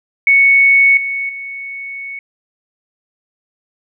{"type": "tone with level steps", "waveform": "sine", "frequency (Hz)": 2217, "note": "C#7", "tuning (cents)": 0, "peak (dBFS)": [-6, -17, -24], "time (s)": [0.27, 2.19], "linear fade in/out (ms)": 2, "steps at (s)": [0.97, 1.29], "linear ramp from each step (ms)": 2, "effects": []}